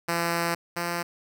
5% pulse tone pair in turn, 169.8 / 172.27 Hz, F3 / F3, -48 / -23 cents, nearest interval unison, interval 25 cents, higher second, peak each -13 / -16 dBFS, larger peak first, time 0.08-0.55 / 0.76-1.03 s, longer first, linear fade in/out 10 ms, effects none

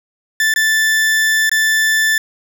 40% pulse tone with dropouts, 1760 Hz, A6, in tune, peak -11 dBFS, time 0.4-2.18 s, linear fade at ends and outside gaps 2 ms, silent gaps 0.539-0.56 / 1.495-1.515 s, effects none

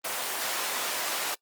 pink high-pass noise, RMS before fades -31 dBFS, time 0.04-1.35 s, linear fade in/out 10 ms, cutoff 660 Hz, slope 12 dB/octave, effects noise-tail reverb RT60 0.1 s tail -22 dB re dry + Opus 24 kbps

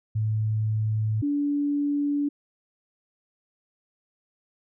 sine tone pair in turn, 108.6 / 288.3 Hz, A2 / D4, -22 / -32 cents, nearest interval octave + perfect fourth, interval 1690 cents, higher second, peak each -22 dBFS, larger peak neither, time 0.15-1.22 / 1.22-2.29 s, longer neither, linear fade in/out 10 ms, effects none

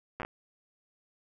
slowing click train, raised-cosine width 0.5 ms, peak -21 dBFS, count 5, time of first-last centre 0.2-0.249 s, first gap 8 ms, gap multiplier 1.3, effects none

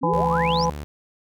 sine exponential sweep, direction up, 244.6 to 6200 Hz, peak -26 dBFS, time 0.01-0.66 s, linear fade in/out 20 ms
harmonic tone, 167.6 Hz, E3, 29 cents sharp, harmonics 1 / 3 / 5 / 6, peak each -24 / -24 / -24 / -24 dBFS, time 0.03-0.7 s, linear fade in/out 5 ms
sine tone with exponential growth, 400 Hz, G4, 35 cents sharp, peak -23 dBFS, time 0.04-0.21 s, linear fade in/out 1 ms, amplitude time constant 35 ms
sawtooth tone, 73.42 Hz, D2, in tune, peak -27 dBFS, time 0.13-0.84 s, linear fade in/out 0 ms
effects none

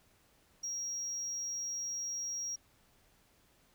sine tone, 5640 Hz, F8, 16 cents sharp, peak -34 dBFS, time 0.63-2.56 s, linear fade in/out 10 ms, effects tanh soft clip ceiling -33 dBFS + pink hiss -68 dBFS RMS until 3.74 s

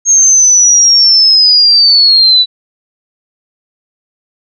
sine linear sweep, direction down, 6500 to 3930 Hz, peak -3 dBFS, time 0.05-2.46 s, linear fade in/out 50 ms, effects none

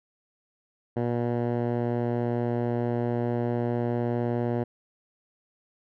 10% pulse tone with low-pass filter, 119.7 Hz, A#2, 46 cents sharp, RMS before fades -27 dBFS, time 0.96-4.64 s, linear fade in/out 10 ms, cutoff 880 Hz, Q 0.55, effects none

